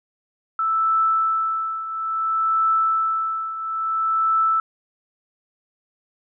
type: tone with tremolo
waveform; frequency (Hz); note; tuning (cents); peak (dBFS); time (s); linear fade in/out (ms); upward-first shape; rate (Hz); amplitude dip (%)
sine; 1318.5; E6; 0; -15; 0.59-4.6; 2; triangle; 0.59; 75
effects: none